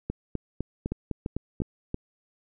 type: two click trains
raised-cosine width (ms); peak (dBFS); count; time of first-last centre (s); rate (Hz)
3; -16 / -16; 7 / 4; 0.1-1.619 / 0.92-1.944; 3.95 / 2.93
effects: none

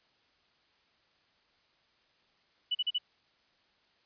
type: tone bursts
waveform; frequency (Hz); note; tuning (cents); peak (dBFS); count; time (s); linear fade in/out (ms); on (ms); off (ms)
sine; 2960; F#7; 0; -27; 4; 2.71-2.984; 10; 40; 38
effects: white hiss -69 dBFS RMS until 4.05 s + resampled to 11025 Hz

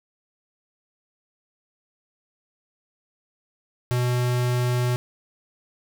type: tone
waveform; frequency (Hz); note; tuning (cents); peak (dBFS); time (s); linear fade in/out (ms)
square; 123.5; B2; 0; -21; 3.91-4.96; 0
effects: none

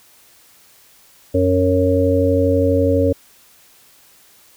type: harmonic tone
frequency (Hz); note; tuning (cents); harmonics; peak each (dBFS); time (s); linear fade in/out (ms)
92.1; F#2; -7; 1 / 3 / 5 / 6; -18 / -18 / -18 / -18; 1.34-3.13; 10
effects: white hiss -50 dBFS RMS until 4.56 s

